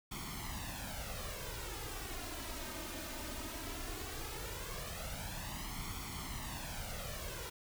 pink noise with flanger, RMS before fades -43 dBFS, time 0.11-7.5 s, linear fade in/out 10 ms, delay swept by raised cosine 0.9 to 3.3 ms, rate 0.17 Hz, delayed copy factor +0.7, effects none

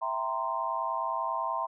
sine chord, C dominant seventh, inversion first, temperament equal with one note detuned, 659.3 / 784 / 932.3 / 1042.3 Hz, E5 / G5 / Bb5 / C6, 0 / 0 / 0 / -7 cents, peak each -36 / -38 / -33 / -32 dBFS, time 0.01-1.67 s, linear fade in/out 20 ms, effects none

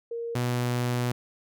sine / sawtooth tone pair in turn, 466.2 / 122.42 Hz, A#4 / B2, 0 / -15 cents, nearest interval octave + major seventh, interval 2315 cents, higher first, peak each -30 / -21 dBFS, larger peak second, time 0.11-0.35 / 0.35-1.12 s, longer second, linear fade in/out 5 ms, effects none

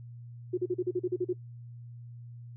sine tone bursts, 361.7 Hz, F#4, 39 cents flat, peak -25 dBFS, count 10, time 0.53-1.332 s, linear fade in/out 10 ms, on 46 ms, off 38 ms, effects noise-tail reverb RT60 0.1 s tail -19 dB re dry + added 119 Hz sine -43 dBFS peak until 2.56 s

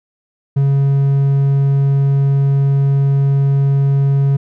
triangle tone, 138.59 Hz, C#3, in tune, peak -8 dBFS, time 0.56-4.37 s, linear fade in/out 10 ms, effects none

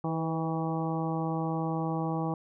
harmonic tone with a mistuned harmonic, 161.5 Hz, E3, 35 cents flat, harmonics 1 / 2 / 3 / 4 / 5 / 6 / 7, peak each -31 / -34 / -38 / -41 / -36 / -42 / -41 dBFS, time 0.04-2.34 s, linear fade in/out 2 ms, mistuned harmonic 3, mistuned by +29 cents, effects none

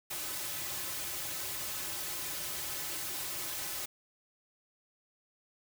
white noise with comb filter, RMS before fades -38 dBFS, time 0.1-3.86 s, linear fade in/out 10 ms, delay 4.3 ms, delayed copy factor -0.9, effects none

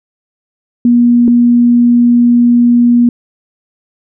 sine tone pair in turn, 240 / 240 Hz, B3 / B3, -49 / -49 cents, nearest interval unison, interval 0 cents, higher neither, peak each -4 dBFS, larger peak neither, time 0.85-1.28 / 1.28-3.09 s, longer second, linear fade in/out 2 ms, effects none

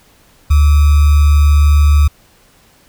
sine tone with sample-and-hold, 73.42 Hz, D2, in tune, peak -5 dBFS, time 0.5-2.08 s, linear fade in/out 10 ms, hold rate 1225 Hz, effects pink hiss -49 dBFS RMS until 2.88 s

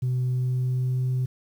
sine tone with pitch glide, 126.5 to 127.97 Hz, B2 to C3, +42 to -38 cents, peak -20 dBFS, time 0.02-1.26 s, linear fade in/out 10 ms, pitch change +20 cents, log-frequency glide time 0.28-1.05 s, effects tanh soft clip ceiling -20 dBFS + 9-bit

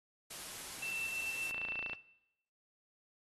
white noise, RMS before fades -46 dBFS, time 0.3-1.51 s, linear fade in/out 10 ms
sine tone, 2674 Hz, E7, 24 cents sharp, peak -37 dBFS, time 0.82-1.94 s, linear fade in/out 5 ms
click train, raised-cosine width 0.3 ms, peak -29 dBFS, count 13, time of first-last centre 1.51-1.933 s, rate 28.4 Hz
effects noise-tail reverb RT60 0.9 s tail -19 dB re dry + AAC 32 kbps

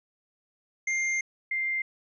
square / sine tone pair in turn, 2107 / 2098 Hz, C7 / C7, +12 / +4 cents, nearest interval unison, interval 8 cents, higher first, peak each -26 dBFS, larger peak neither, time 0.87-1.21 / 1.51-1.82 s, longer first, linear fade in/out 5 ms, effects resampled to 16000 Hz

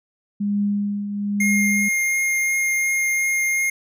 sine tone with tremolo, 203.8 Hz, G#3, 32 cents flat, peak -17 dBFS, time 0.4-1.89 s, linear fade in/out 10 ms, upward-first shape triangle, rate 1.1 Hz, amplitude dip 60%
square tone with vibrato, 2129 Hz, C7, 30 cents sharp, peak -19 dBFS, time 1.4-3.7 s, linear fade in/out 5 ms, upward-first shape triangle, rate 2.8 Hz, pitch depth 8 cents each way
effects none

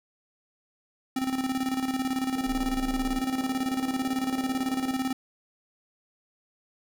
square tone with tremolo, 261.6 Hz, C4, in tune, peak -25 dBFS, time 1.16-5.13 s, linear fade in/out 5 ms, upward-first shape square, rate 18 Hz, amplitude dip 60%
pink band-pass noise, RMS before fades -45 dBFS, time 2.36-4.94 s, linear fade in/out 0 ms, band 240 to 630 Hz, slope 24 dB/octave
triangle tone, 29.14 Hz, A#0, in tune, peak -30 dBFS, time 2.45-3.22 s, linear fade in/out 50 ms
effects none

